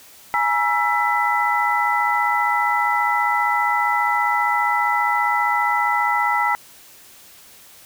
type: tone cluster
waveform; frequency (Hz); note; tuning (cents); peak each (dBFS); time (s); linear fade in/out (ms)
sine; 836 / 951 / 1332 / 1996; G#5 / A#5 / E6 / B6; +11 / +34 / +18 / +18; -22; 0.34-6.55; 0
effects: white hiss -46 dBFS RMS until 7.85 s